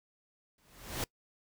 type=noise with exponential growth; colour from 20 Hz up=pink; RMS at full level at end=-32 dBFS; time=0.58-1.04 s; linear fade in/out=2 ms; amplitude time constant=98 ms; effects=noise-tail reverb RT60 0.1 s tail -24 dB re dry